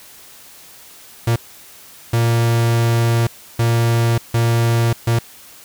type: tone bursts at uneven times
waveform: 45% pulse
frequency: 116.54 Hz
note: A#2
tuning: in tune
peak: -13 dBFS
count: 5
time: 1.27-1.36 / 2.13-3.27 / 3.59-4.18 / 4.34-4.93 / 5.07-5.19 s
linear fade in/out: 5 ms
effects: white hiss -42 dBFS RMS until 5.64 s